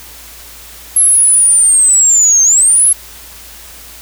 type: linear two-way sweep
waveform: sine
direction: down then up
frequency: 11175 to 6280 to 11175 Hz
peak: -5 dBFS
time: 0.96-2.93 s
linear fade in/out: 5 ms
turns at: 2.43 s
effects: added 57 Hz sine -40 dBFS peak until 4.01 s + white hiss -34 dBFS RMS until 4.01 s